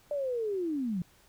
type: linear sweep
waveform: sine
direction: down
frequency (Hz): 595 to 166.8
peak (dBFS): -29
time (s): 0.11-1.02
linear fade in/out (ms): 2
effects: pink hiss -62 dBFS RMS until 1.28 s